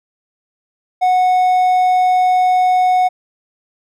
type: tone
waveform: triangle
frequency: 735 Hz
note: F#5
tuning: 12 cents flat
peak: -8 dBFS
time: 1.01-3.09 s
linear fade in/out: 20 ms
effects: none